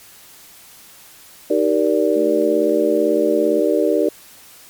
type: chord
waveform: sine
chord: Eb major seventh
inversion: none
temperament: just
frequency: 311.1 / 388.9 / 466.7 / 583.4 Hz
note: Eb4 / G4 / Bb4 / D5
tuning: 0 / -14 / +2 / -12 cents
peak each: -19 dBFS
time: 1.5-4.09 s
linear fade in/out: 5 ms
type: click train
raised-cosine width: 0.2 ms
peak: -29 dBFS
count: 6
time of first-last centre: 1.59-2.971 s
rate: 3.62 Hz
type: tone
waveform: sine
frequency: 220 Hz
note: A3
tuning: in tune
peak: -27 dBFS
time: 2.15-3.61 s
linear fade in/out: 20 ms
effects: white hiss -44 dBFS RMS until 4.69 s + MP3 96 kbps